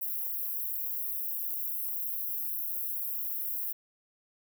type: high-pass noise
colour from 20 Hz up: white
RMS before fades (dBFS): -34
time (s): 0.01-3.73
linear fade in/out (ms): 10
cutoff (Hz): 12000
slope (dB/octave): 48
effects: none